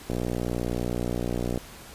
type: click train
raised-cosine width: 2 ms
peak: -15 dBFS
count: 90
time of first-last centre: 0.1-1.576 s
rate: 60.3 Hz
effects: pink hiss -45 dBFS RMS until 1.94 s + resampled to 32000 Hz